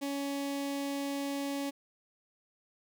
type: tone with notch filter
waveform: sawtooth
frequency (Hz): 280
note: C#4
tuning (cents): +18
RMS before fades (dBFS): -35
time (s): 0.01-1.71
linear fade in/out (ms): 20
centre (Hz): 1400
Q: 1.8
effects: none